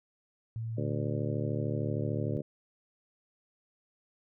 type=tone with pitch glide; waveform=sine; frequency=113.3 to 110.39 Hz; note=A#2 to A2; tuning=-49 to +6 cents; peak=-33 dBFS; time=0.56-2.37 s; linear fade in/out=0 ms; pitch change=-45 cents; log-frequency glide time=1.77-1.91 s
type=harmonic tone; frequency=73.42 Hz; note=D2; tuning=in tune; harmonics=2 / 3 / 4 / 5 / 6 / 7 / 8; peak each=-36 / -38 / -39 / -40 / -41 / -41 / -42 dBFS; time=0.77-2.42 s; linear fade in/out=10 ms
effects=none